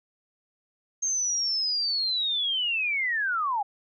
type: linear sweep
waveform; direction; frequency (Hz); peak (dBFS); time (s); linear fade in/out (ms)
sine; down; 6430 to 779; -24; 1.02-3.63; 10
effects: none